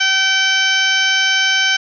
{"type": "harmonic tone with a mistuned harmonic", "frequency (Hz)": 769, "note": "G5", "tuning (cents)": -33, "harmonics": [1, 2, 3, 4, 5, 6, 7, 8], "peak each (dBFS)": [-28, -16, -20, -17, -27, -28, -24, -25], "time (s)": [0, 1.77], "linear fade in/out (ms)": 10, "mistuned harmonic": 5, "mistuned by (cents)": 24, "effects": []}